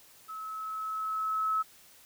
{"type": "tone with level ramp", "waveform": "sine", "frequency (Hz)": 1294, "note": "E6", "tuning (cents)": -32, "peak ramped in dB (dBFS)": [-38, -25], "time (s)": [0.28, 1.63], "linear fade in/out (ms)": 20, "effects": ["white hiss -57 dBFS RMS until 2.05 s"]}